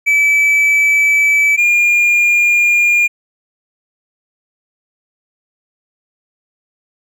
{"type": "tone pair in turn", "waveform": "triangle", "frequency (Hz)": [2304, 2414], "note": ["D7", "D7"], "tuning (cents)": [-34, 47], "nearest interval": "minor second", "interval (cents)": 81, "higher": "second", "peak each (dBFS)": -7, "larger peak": "neither", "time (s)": [[0.06, 1.57], [1.57, 3.08]], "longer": "neither", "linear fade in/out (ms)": 20, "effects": []}